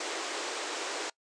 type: band-pass noise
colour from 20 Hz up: pink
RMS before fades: -36 dBFS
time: 0-1.1 s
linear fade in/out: 5 ms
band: 320 to 8300 Hz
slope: 48 dB/octave
effects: noise-tail reverb RT60 0.1 s tail -24 dB re dry + resampled to 22050 Hz